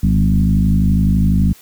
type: tone with frequency modulation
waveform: sine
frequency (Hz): 126.9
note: B2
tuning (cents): +47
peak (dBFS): -10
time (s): 0.03-1.53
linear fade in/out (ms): 5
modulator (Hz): 51.9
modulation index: 1.9
effects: white hiss -45 dBFS RMS until 1.61 s